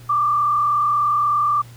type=tone with frequency modulation; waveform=sine; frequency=1180 Hz; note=D6; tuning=8 cents sharp; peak=-15 dBFS; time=0.09-1.62 s; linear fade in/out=10 ms; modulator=36.5 Hz; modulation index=0.78; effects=added 119 Hz sine -39 dBFS peak until 1.76 s + pink hiss -48 dBFS RMS until 1.76 s